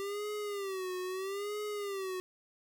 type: tone with vibrato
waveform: square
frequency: 392 Hz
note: G4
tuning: in tune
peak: -36 dBFS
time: 0-2.2 s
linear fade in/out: 0 ms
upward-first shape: sine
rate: 0.77 Hz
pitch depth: 120 cents each way
effects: none